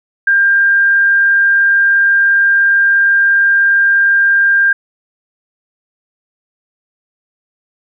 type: tone with frequency modulation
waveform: sine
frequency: 1597 Hz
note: G6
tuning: 32 cents sharp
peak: -7 dBFS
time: 0.27-4.73 s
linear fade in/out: 5 ms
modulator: 37.1 Hz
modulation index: 0.21
effects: none